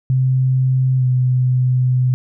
sine tone with pitch glide, 130 to 126.96 Hz, C3 to B2, -11 to +48 cents, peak -12 dBFS, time 0.1-2.14 s, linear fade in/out 0 ms, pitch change -41 cents, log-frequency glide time 0.98-1.04 s, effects none

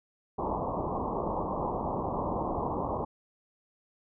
white low-pass noise, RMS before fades -32 dBFS, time 0.38-3.05 s, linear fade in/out 10 ms, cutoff 1100 Hz, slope 96 dB/octave, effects none

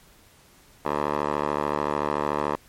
10% pulse tone with band-pass filter, 73.6 Hz, D2, 4 cents sharp, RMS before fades -26 dBFS, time 0.85-2.56 s, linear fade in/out 5 ms, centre 820 Hz, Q 2.1, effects pink hiss -55 dBFS RMS until 2.68 s + MP3 64 kbps

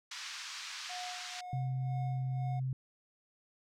white band-pass noise, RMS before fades -44 dBFS, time 0.11-1.41 s, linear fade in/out 5 ms, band 1100 to 5800 Hz, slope 24 dB/octave
triangle tone with tremolo, 724 Hz, F#5, 38 cents flat, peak -39 dBFS, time 0.89-2.6 s, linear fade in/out 10 ms, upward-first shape sine, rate 2 Hz, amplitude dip 75%
sine tone, 130.6 Hz, C3, 3 cents flat, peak -32 dBFS, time 1.53-2.73 s, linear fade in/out 2 ms
effects none

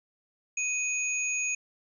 sine tone pair together, 2500 / 6680 Hz, D#7 / G#8, +8 / +9 cents, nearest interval octave + perfect fourth, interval 1701 cents, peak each -29 / -31 dBFS, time 0.57-1.55 s, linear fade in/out 5 ms, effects none

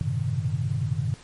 sine tone cluster, 96.4 / 111.7 / 124.9 / 135.9 / 154.4 Hz, G2 / A2 / B2 / C#3 / D#3, -28 / +27 / +20 / -34 / -13 cents, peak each -30 dBFS, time 0.01-1.14 s, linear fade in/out 0 ms, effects pink hiss -50 dBFS RMS until 1.23 s + MP3 48 kbps

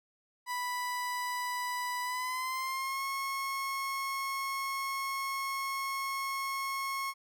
30% pulse tone with pitch glide, 987.8 to 1089.7 Hz, B5 to C#6, 0 to -30 cents, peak -30 dBFS, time 0.46-7.14 s, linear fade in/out 50 ms, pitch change +170 cents, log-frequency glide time 2.02-3.04 s, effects none

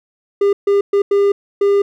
triangle tone bursts at uneven times, 401.6 Hz, G4, 42 cents sharp, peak -8 dBFS, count 5, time 0.41-0.53 / 0.67-0.81 / 0.93-1.02 / 1.11-1.32 / 1.61-1.82 s, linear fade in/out 5 ms, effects none

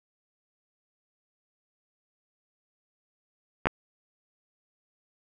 clicks, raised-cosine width 0.5 ms, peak -9 / -8 dBFS, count 2, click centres 3.657 / 3.67 s, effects 8-bit

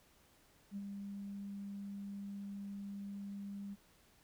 sine tone with ADSR envelope, 200 Hz, G3, 35 cents sharp, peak -38 dBFS, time 0.71-3.76 s, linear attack 54 ms, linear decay 43 ms, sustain -4 dB, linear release 32 ms, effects tanh soft clip ceiling -34 dBFS + pink hiss -68 dBFS RMS until 4.23 s

